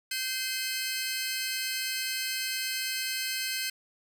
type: tone cluster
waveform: 20% pulse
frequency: 1551 / 2071 / 2558 / 4347 Hz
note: G6 / C7 / D#7 / C#8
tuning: -19 / -18 / +47 / -35 cents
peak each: -31 dBFS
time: 0.11-3.7 s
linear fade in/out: 5 ms
effects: none